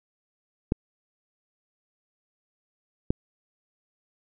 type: clicks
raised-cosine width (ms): 3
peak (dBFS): -9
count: 2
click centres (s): 0.721 / 3.105
effects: none